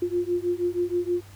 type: beating tone pair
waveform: sine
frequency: 349.2 / 355.5 Hz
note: F4 / F4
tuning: 0 / +31 cents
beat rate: 6.3 Hz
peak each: -26 dBFS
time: 0.02-1.21 s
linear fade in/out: 5 ms
effects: added 98 Hz sine -45 dBFS peak until 1.35 s + pink hiss -52 dBFS RMS until 1.35 s